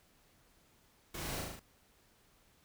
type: noise with echo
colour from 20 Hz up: pink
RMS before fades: -43 dBFS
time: 1.14-1.41 s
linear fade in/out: 5 ms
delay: 37 ms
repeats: 5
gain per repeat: -2 dB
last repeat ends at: 1.595 s
effects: pink hiss -68 dBFS RMS until 2.64 s